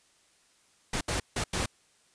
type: noise bursts at uneven times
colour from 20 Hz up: pink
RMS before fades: -30 dBFS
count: 4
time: 0.93-1.01 / 1.08-1.2 / 1.36-1.44 / 1.53-1.66 s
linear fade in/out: 5 ms
effects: white hiss -65 dBFS RMS until 2.14 s + resampled to 22050 Hz